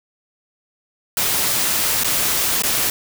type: noise with dropouts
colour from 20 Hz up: white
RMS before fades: -19 dBFS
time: 1.17-2.9 s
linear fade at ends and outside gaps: 2 ms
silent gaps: 2.036-2.044 / 2.622-2.635 s
effects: none